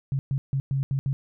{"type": "tone bursts at uneven times", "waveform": "sine", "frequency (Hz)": 136.1, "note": "C#3", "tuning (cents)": -31, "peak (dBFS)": -22, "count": 6, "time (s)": [[0.12, 0.19], [0.31, 0.38], [0.53, 0.6], [0.71, 0.83], [0.91, 0.99], [1.06, 1.13]], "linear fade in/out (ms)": 0, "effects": []}